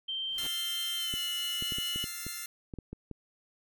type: tone with pitch glide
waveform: sine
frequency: 3136 to 2943 Hz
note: G7 to F#7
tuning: 0 to -10 cents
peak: -32 dBFS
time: 0.08-2.05 s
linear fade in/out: 10 ms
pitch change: -110 cents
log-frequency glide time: 0.97-1.2 s
type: noise with exponential growth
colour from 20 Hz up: pink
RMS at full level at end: -41 dBFS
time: 0.22-0.47 s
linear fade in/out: 2 ms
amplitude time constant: 54 ms
type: chord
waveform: 5% pulse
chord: F major seventh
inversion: third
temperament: equal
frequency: 1318.5 / 1396.9 / 1760 / 2093 Hz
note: E6 / F6 / A6 / C7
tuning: 0 / 0 / 0 / 0 cents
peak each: -36 / -32 / -34 / -30 dBFS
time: 0.38-2.46 s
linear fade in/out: 2 ms
type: clicks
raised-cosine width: 3 ms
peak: -27 dBFS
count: 11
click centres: 1.139 / 1.624 / 1.722 / 1.785 / 1.96 / 2.041 / 2.266 / 2.738 / 2.787 / 2.93 / 3.113 s
effects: none